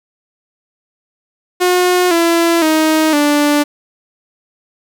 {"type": "tone with pitch steps", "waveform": "sawtooth", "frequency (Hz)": [360.7, 336.5, 314, 293], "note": ["F#4", "E4", "D#4", "D4"], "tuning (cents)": [-44, 36, 16, -4], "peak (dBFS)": -6, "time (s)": [1.6, 3.64], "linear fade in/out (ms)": 20, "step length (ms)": 510, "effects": ["7-bit"]}